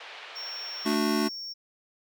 white band-pass noise, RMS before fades -44 dBFS, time 0-0.95 s, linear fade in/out 5 ms, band 500 to 3500 Hz, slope 24 dB/octave
triangle tone, 5490 Hz, F8, 31 cents flat, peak -34 dBFS, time 0.35-1.54 s, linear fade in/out 20 ms
square chord, D major, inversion second, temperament just, 220.2 / 293.7 / 367.1 Hz, A3 / D4 / F#4, +2 / 0 / -14 cents, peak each -28 / -29 / -31 dBFS, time 0.85-1.29 s, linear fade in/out 20 ms
effects none

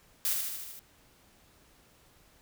blue noise with echo, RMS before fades -29 dBFS, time 0.25-0.33 s, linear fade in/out 0 ms, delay 77 ms, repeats 6, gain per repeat -3 dB, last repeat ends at 0.792 s, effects pink hiss -62 dBFS RMS until 2.41 s

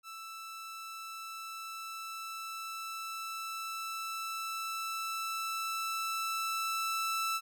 sawtooth tone with level ramp, 1323 Hz, E6, 6 cents sharp, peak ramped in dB -40 to -27 dBFS, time 0.03-7.41 s, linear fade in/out 50 ms, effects none

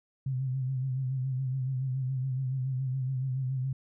sine tone with vibrato, 130.81 Hz, C3, in tune, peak -28 dBFS, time 0.26-3.73 s, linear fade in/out 5 ms, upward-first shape sine, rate 7.1 Hz, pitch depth 56 cents each way, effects none

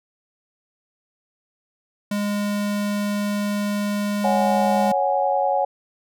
square tone, 205.3 Hz, G#3, 20 cents flat, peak -22 dBFS, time 2.11-4.92 s, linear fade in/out 5 ms
sine chord, C# suspended fourth, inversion none, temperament equal, 554.4 / 740 / 830.6 Hz, C#5 / F#5 / G#5, 0 / 0 / 0 cents, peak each -22 dBFS, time 4.24-5.65 s, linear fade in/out 5 ms
effects none

